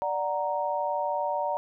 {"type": "chord", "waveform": "sine", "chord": "D augmented", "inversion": "none", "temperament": "equal", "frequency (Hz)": [587.3, 740, 932.3], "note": ["D5", "F#5", "A#5"], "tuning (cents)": [0, 0, 0], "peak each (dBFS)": [-30, -32, -29], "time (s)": [0.02, 1.57], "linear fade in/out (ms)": 0, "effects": []}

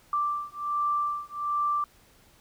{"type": "beating tone pair", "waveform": "sine", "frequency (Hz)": [1174.7, 1176], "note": ["D6", "D6"], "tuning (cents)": [0, 2], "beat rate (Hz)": 1.3, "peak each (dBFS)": -29, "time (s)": [0.13, 1.84], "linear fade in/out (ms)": 2, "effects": ["pink hiss -59 dBFS RMS until 2.4 s"]}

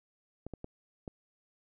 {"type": "clicks", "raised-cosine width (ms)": 2, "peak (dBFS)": -27, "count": 4, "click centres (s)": [0.466, 0.537, 0.644, 1.078], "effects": []}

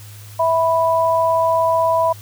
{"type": "tone pair together", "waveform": "sine", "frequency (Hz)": [655.1, 987.8], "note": ["E5", "B5"], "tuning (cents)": [-11, 0], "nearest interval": "perfect fifth", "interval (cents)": 711, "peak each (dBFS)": -16, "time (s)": [0.39, 2.13], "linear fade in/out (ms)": 10, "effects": ["added 104 Hz sine -36 dBFS peak until 2.21 s", "white hiss -43 dBFS RMS until 2.21 s"]}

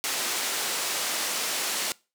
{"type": "band-pass noise", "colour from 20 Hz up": "white", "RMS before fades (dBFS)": -29, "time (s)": [0.04, 1.92], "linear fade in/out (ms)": 0, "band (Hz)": [290, 8700], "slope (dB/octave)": 12, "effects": ["noise-tail reverb RT60 0.3 s tail -23 dB re dry"]}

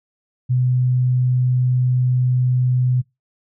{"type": "tone", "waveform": "sine", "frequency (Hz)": 126.1, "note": "B2", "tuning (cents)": 36, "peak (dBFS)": -14, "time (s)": [0.49, 3.02], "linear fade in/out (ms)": 20, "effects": ["noise-tail reverb RT60 0.2 s tail -23 dB re dry"]}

